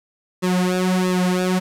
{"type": "tone with flanger", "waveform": "sawtooth", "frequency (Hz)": 183, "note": "F#3", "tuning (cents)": -19, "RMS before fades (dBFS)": -19, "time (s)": [0.42, 1.6], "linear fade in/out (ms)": 20, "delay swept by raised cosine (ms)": [1.3, 4.5], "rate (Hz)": 1.5, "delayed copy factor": -1, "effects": ["low-pass 12000 Hz 12 dB/octave", "8-bit"]}